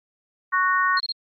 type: harmonic tone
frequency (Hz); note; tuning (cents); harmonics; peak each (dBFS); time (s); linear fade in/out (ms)
370; F#4; 0; 3 / 4 / 5; -20 / -23 / -23; 0.52-1; 20
type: tone bursts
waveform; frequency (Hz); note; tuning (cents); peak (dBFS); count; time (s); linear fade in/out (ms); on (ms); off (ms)
sine; 4231; C8; +19; -23; 3; 0.97-1.12; 2; 32; 27
effects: MP3 32 kbps